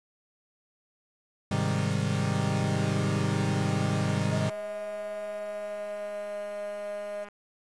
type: chord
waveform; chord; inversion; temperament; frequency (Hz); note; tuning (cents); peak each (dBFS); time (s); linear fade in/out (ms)
40% pulse; Ab major seventh; none; equal; 103.83 / 130.81 / 155.56 / 196; Ab2 / C3 / Eb3 / G3; 0 / 0 / 0 / 0; -30; 1.51-4.5; 5
type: click train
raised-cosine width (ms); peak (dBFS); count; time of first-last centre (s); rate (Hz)
0.5; -31; 933; 2.74-7.286; 205
type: tone with pitch glide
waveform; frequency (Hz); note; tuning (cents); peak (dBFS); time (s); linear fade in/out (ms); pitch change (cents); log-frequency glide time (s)
sine; 632 to 618.6; D#5 to D#5; +27 to -10; -33; 4.31-7.25; 20; -37; 5.25-6.42
effects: resampled to 22050 Hz + 9-bit